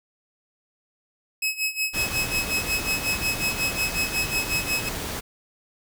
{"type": "tone with tremolo", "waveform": "sawtooth", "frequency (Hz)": 2566, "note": "E7", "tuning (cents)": -47, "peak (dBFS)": -18, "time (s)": [1.42, 4.89], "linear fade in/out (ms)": 5, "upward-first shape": "sine", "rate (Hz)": 5.5, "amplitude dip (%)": 85}
{"type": "noise", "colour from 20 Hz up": "pink", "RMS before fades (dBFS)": -31, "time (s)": [1.93, 5.21], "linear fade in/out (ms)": 20}
{"effects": []}